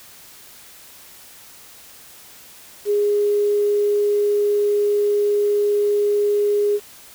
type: tone with quantisation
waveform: sine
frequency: 412.5 Hz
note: G#4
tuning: 12 cents flat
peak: -15 dBFS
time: 2.85-6.8 s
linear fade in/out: 50 ms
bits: 7
effects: white hiss -44 dBFS RMS until 7.14 s